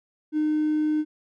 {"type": "tone with hard clipping", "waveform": "triangle", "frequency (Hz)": 305.6, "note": "D#4", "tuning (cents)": -31, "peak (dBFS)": -21, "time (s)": [0.32, 1.05], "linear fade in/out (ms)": 50, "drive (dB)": 4, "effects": []}